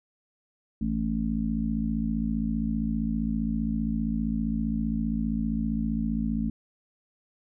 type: harmonic tone with a mistuned harmonic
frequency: 55.2 Hz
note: A1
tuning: 6 cents sharp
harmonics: 1 / 3 / 4 / 5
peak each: -32 / -33 / -27 / -34 dBFS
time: 0.81-6.5 s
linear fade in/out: 5 ms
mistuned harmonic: 1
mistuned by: -32 cents
effects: none